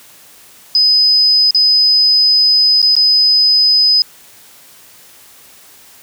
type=tone with dropouts; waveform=sine; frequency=5020 Hz; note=D#8; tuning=15 cents sharp; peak=-7 dBFS; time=0.75-4.02 s; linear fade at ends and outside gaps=1 ms; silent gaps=1.508-1.547 / 2.818-2.827 / 2.953-2.965 s; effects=white hiss -42 dBFS RMS until 6.02 s + high-pass 60 Hz 12 dB/octave